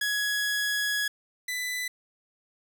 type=tone pair in turn; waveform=sawtooth; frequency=1675 / 1995.5 Hz; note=G#6 / B6; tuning=+14 / +17 cents; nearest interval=minor third; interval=303 cents; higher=second; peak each=-22 / -26 dBFS; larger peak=first; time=0.01-1.08 / 1.48-1.88 s; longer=first; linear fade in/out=5 ms; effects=none